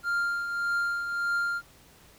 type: tone with tremolo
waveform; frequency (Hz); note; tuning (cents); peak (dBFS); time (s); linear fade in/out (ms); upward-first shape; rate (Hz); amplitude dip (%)
triangle; 1396.9; F6; 0; -22; 0.03-1.62; 50; triangle; 1.7; 55
effects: pink hiss -56 dBFS RMS until 2.18 s